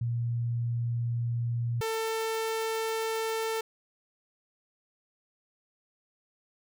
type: tone pair in turn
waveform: sine / sawtooth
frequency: 118.2 / 446.3 Hz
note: A#2 / A4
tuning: +24 / +25 cents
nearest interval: octave + major seventh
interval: 2301 cents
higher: second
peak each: -27 / -25 dBFS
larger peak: second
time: 0.01-1.81 / 1.81-3.61 s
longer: neither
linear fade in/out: 5 ms
effects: none